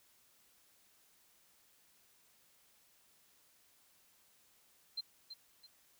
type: tone with echo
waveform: sine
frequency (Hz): 4131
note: C8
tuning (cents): -23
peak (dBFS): -36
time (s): 4.97-5.01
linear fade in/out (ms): 10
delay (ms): 330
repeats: 2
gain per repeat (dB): -9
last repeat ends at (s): 5.67
effects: white hiss -69 dBFS RMS until 5.99 s